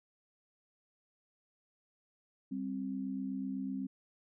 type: tone pair together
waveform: sine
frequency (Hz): 196 / 264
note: G3 / C4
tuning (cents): 0 / +16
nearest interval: perfect fourth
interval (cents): 516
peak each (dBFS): -39 / -37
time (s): 2.51-3.87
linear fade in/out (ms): 10
effects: none